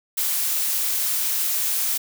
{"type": "noise", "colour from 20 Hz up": "blue", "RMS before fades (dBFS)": -23, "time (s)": [0.17, 1.98], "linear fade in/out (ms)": 10, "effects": []}